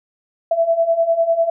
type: beating tone pair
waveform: sine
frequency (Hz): 659 / 669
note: E5 / E5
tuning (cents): -1 / +25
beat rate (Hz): 10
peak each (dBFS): -19 / -15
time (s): 0.51-1.5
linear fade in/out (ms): 5
effects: none